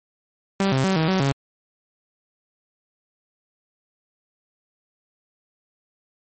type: tone with pitch steps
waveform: sawtooth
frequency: 195.2 / 132.7 / 191 / 159.3 / 188.9 / 137.8 Hz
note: G3 / C3 / G3 / D#3 / F#3 / C#3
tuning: -7 / +25 / -45 / +41 / +36 / -10 cents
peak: -14 dBFS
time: 0.6-1.32 s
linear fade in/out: 2 ms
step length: 120 ms
effects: low-pass 11000 Hz 12 dB/octave + MP3 32 kbps